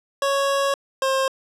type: tone pair in turn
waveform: 25% pulse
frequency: 554 / 532.7 Hz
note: C#5 / C5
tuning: -1 / +31 cents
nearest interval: minor second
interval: 68 cents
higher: first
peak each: -15 dBFS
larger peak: neither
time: 0.22-0.74 / 1.02-1.28 s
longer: first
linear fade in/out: 2 ms
effects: low-pass 10000 Hz 12 dB/octave